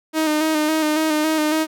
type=tone with vibrato; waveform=sawtooth; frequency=310 Hz; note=D#4; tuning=6 cents flat; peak=-13 dBFS; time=0.13-1.67 s; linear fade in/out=50 ms; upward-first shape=square; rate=3.6 Hz; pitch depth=30 cents each way; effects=none